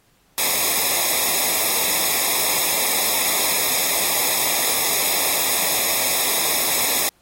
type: noise with comb filter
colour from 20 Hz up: white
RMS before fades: -20 dBFS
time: 0.38-7.09 s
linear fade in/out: 0 ms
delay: 0.67 ms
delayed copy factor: -0.8
effects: pink hiss -60 dBFS RMS until 7.21 s + AAC 48 kbps